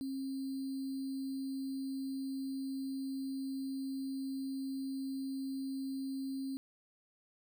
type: tone with sample-and-hold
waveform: sine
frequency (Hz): 268.7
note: C4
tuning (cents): +46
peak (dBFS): -36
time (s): 0.01-6.57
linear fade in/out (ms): 0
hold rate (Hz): 4410
effects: none